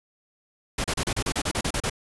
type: noise bursts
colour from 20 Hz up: pink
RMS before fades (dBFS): -26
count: 12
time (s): 0.78-1.898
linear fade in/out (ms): 5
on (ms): 62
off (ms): 34
effects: resampled to 24000 Hz